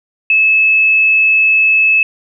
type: tone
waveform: sine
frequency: 2600 Hz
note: E7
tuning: 24 cents flat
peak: -7 dBFS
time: 0.3-2.03 s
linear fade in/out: 2 ms
effects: none